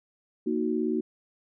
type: chord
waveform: sine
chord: D# minor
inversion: second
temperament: equal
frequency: 233.1 / 311.1 / 370 Hz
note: A#3 / D#4 / F#4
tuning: 0 / 0 / 0 cents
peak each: -29 dBFS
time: 0.46-1.01 s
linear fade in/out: 10 ms
effects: none